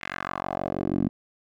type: tone with band-pass filter sweep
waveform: 10% pulse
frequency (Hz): 46.34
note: F#1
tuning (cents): +3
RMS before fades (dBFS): -29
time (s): 0.01-1.09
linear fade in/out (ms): 10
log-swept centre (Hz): 2200 to 230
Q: 2.3
effects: none